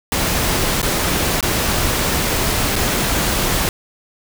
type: noise with dropouts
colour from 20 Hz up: pink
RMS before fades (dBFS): -18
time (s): 0.12-3.69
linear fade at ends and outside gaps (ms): 1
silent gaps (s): 0.817-0.828 / 1.408-1.427 / 2.757-2.762
effects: none